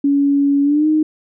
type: tone with pitch glide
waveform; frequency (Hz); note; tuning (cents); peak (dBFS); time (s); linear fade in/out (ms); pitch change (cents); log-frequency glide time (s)
sine; 281.9 to 309.2; C#4 to D#4; +29 to -11; -11; 0.04-1.03; 5; +160; 0.63-0.87
effects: none